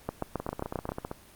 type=two click trains; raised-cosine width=1 ms; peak=-15 / -19 dBFS; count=7 / 12; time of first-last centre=0.09-0.891 / 0.4-1.114 s; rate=7.49 / 15.4 Hz; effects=pink hiss -54 dBFS RMS until 1.35 s + Opus 24 kbps